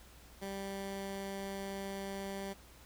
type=tone; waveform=15% pulse; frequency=196 Hz; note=G3; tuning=in tune; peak=-33 dBFS; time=0.41-2.54 s; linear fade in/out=20 ms; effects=added 60 Hz sine -58 dBFS peak until 2.85 s + pink hiss -59 dBFS RMS until 2.85 s